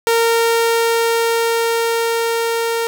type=tone with level ramp; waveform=sawtooth; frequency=460.8 Hz; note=A#4; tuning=20 cents flat; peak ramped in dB=-8 to -13 dBFS; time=0.07-2.87 s; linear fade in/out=0 ms; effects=none